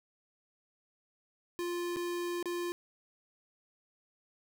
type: tone with dropouts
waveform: square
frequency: 349.2 Hz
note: F4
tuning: in tune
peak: -34 dBFS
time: 1.59-2.72 s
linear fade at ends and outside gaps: 0 ms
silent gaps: 1.961-1.968 / 2.427-2.457 s
effects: none